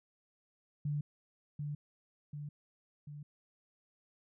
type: tone with echo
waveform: sine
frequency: 146.83 Hz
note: D3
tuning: in tune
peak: -32 dBFS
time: 0.85-1.01 s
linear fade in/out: 5 ms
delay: 740 ms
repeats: 3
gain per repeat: -4 dB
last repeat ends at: 3.23 s
effects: none